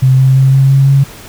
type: tone with pitch steps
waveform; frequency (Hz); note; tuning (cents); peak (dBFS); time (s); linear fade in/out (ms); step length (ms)
sine; 130.81 / 132.18 / 133.56 / 134.95 / 136.36 / 137.79; C3 / C3 / C3 / C#3 / C#3 / C#3; 0 / +18 / +36 / -46 / -28 / -10; -4; 0.02-1.04; 10; 170
effects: pink hiss -33 dBFS RMS until 1.28 s